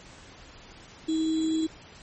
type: tone with sample-and-hold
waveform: sine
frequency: 318.6 Hz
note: D#4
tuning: 41 cents sharp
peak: -23 dBFS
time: 1.08-1.67 s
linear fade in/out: 10 ms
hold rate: 3675 Hz
effects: pink hiss -49 dBFS RMS until 2.02 s + MP3 32 kbps